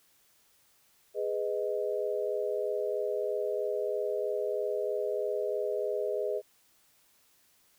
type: chord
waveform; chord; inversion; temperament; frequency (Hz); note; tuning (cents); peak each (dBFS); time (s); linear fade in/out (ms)
sine; G# minor; none; just; 415.3 / 498.4 / 623; G#4 / B4 / D#5; 0 / +16 / +2; -32 / -34 / -34; 1.14-6.42; 50
effects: white hiss -66 dBFS RMS until 7.78 s